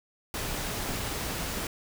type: noise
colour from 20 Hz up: pink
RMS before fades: -33 dBFS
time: 0.34-1.67 s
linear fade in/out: 2 ms
effects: none